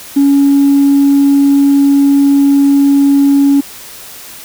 triangle tone with tanh clipping, 280 Hz, C#4, 18 cents sharp, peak -5 dBFS, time 0.16-3.61 s, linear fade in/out 10 ms, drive 5 dB, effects white hiss -31 dBFS RMS until 4.44 s

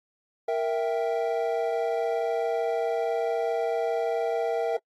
triangle chord, E diminished, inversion second, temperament equal, 466.2 / 659.3 / 784 Hz, Bb4 / E5 / G5, 0 / 0 / 0 cents, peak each -25 / -26 / -30 dBFS, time 0.48-4.77 s, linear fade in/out 5 ms, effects noise-tail reverb RT60 0.1 s tail -25 dB re dry + AAC 48 kbps

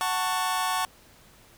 sawtooth chord, F# minor, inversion none, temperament just, 740 / 888 / 1110 Hz, F#5 / A5 / C#6, 0 / +16 / +2 cents, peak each -26 / -26 / -24 dBFS, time 0.01-0.85 s, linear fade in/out 0 ms, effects pink hiss -55 dBFS RMS until 1.57 s

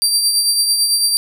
25% pulse tone with tremolo, 4699 Hz, D8, in tune, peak -6 dBFS, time 0.02-1.17 s, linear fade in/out 0 ms, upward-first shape triangle, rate 9 Hz, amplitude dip 50%, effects none

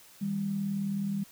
sine tone pair together, 160 / 199.42 Hz, D#3 / G3, +49 / +30 cents, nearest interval major third, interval 381 cents, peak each -38 / -29 dBFS, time 0.21-1.24 s, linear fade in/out 10 ms, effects white hiss -55 dBFS RMS until 1.31 s

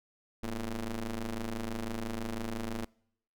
sawtooth ring-modulated tone, 110 Hz, A2, in tune, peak -27 dBFS, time 0.43-2.85 s, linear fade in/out 5 ms, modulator 123 Hz, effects noise-tail reverb RT60 0.7 s tail -25 dB re dry

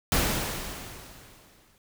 pink noise with exponential decay, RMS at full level -23 dBFS, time 0.12-1.78 s, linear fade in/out 1 ms, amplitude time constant 360 ms, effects none

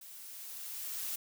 blue noise with level ramp, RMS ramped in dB -51 to -37 dBFS, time 0.01-1.16 s, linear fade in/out 5 ms, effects none

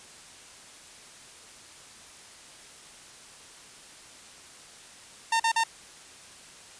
sawtooth tone bursts, 909 Hz, A#5, 44 cents flat, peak -18 dBFS, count 3, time 5.32-5.638 s, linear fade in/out 5 ms, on 78 ms, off 42 ms, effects white hiss -49 dBFS RMS until 6.79 s + resampled to 22050 Hz

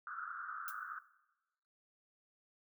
white band-pass noise, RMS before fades -45 dBFS, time 0.07-0.99 s, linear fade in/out 2 ms, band 1200 to 1500 Hz, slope 96 dB/octave
violet noise with exponential decay, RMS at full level -40 dBFS, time 0.68-0.76 s, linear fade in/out 0 ms, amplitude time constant 17 ms
effects noise-tail reverb RT60 1.0 s tail -17 dB re dry

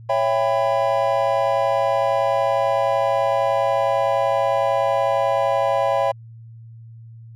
triangle chord, C# half-diminished seventh, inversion none, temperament just, 554.4 / 665.2 / 798.3 / 997.9 Hz, C#5 / E5 / G5 / B5, 0 / +16 / +31 / +18 cents, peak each -19 / -20 / -21 / -23 dBFS, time 0.09-6.12 s, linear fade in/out 10 ms, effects added 114 Hz sine -38 dBFS peak until 7.35 s

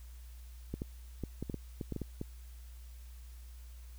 clicks, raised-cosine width 3 ms, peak -24 dBFS, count 11, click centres 0.74 / 0.819 / 1.237 / 1.426 / 1.498 / 1.543 / 1.812 / 1.923 / 1.963 / 2.017 / 2.214 s, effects added 60 Hz sine -47 dBFS peak until 3.98 s + white hiss -63 dBFS RMS until 3.98 s

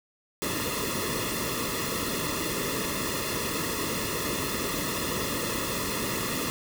pink noise with comb filter, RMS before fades -30 dBFS, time 0.42-6.5 s, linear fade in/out 0 ms, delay 1.3 ms, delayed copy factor -0.9, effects none

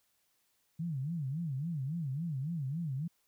sine tone with vibrato, 150 Hz, D3, 37 cents sharp, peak -33 dBFS, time 0.79-3.08 s, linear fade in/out 10 ms, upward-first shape sine, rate 3.6 Hz, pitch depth 250 cents each way, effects white hiss -75 dBFS RMS until 3.27 s

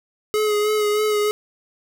square tone with vibrato, 422.3 Hz, G#4, 29 cents sharp, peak -18 dBFS, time 0.34-1.31 s, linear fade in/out 0 ms, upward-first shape sine, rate 3.2 Hz, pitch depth 26 cents each way, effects none

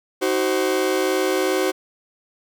40% pulse chord, C diminished, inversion first, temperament just, 314 / 376.7 / 523.3 Hz, Eb4 / Gb4 / C5, +16 / +31 / 0 cents, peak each -25 / -20 / -23 dBFS, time 0.21-1.72 s, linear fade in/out 20 ms, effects none

